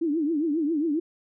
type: tone with vibrato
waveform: sine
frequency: 310.5 Hz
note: D#4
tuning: 3 cents flat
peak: -22 dBFS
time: 0.01-1 s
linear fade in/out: 10 ms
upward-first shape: triangle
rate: 7.4 Hz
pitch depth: 190 cents each way
effects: none